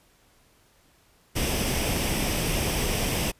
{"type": "noise with comb filter", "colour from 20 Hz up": "pink", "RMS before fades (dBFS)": -26, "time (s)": [1.35, 3.32], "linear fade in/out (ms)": 20, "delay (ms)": 0.36, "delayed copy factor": 0.5, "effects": ["pink hiss -61 dBFS RMS until 3.39 s", "resampled to 32000 Hz"]}